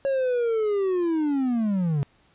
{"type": "linear sweep", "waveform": "triangle", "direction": "down", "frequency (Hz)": [553, 135.7], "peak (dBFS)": -19, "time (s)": [0.05, 2.03], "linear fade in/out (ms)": 0, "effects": ["pink hiss -61 dBFS RMS until 2.34 s", "resampled to 8000 Hz"]}